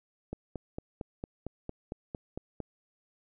click train, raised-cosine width 2 ms, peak -23 dBFS, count 11, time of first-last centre 0.33-2.603 s, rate 4.4 Hz, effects none

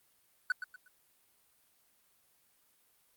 triangle tone with echo, 1491 Hz, F#6, 13 cents sharp, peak -25 dBFS, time 0.5-0.52 s, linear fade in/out 2 ms, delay 120 ms, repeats 3, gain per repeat -10 dB, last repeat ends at 0.88 s, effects white hiss -70 dBFS RMS until 3.16 s + Opus 32 kbps

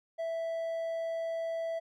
triangle tone, 659.3 Hz, E5, in tune, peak -30 dBFS, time 0.18-1.8 s, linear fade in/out 20 ms, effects none

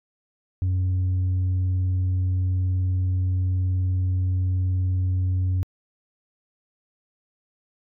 sine tone, 92.1 Hz, F#2, 7 cents flat, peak -17 dBFS, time 0.62-5.63 s, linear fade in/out 0 ms, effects tanh soft clip ceiling -19 dBFS

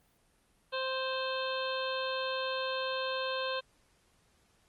harmonic tone with a mistuned harmonic, 523.3 Hz, C5, in tune, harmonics 1 / 2 / 3 / 5 / 6 / 7 / 8, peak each -35 / -38 / -40 / -42 / -43 / -43 / -44 dBFS, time 0.72-3.61 s, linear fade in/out 20 ms, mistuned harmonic 7, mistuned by -18 cents, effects pink hiss -69 dBFS RMS until 4.68 s + Opus 32 kbps

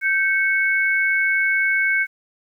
sine tone pair together, 1559.1 / 2208 Hz, G6 / C#7, -10 / -7 cents, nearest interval tritone, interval 603 cents, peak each -19 dBFS, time 0.01-2.07 s, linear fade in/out 50 ms, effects 9-bit

